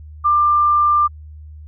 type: tone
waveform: sine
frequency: 1190 Hz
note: D6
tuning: 22 cents sharp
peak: -11 dBFS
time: 0.24-1.08 s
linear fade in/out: 20 ms
effects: added 76 Hz sine -34 dBFS peak until 1.67 s